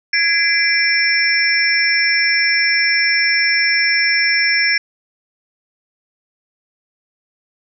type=tone cluster; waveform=sine; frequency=1665 / 2039 / 2345 / 5380 Hz; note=G#6 / C7 / D7 / E8; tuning=+4 / -45 / -3 / +34 cents; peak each=-18 dBFS; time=0.13-4.78 s; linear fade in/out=5 ms; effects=none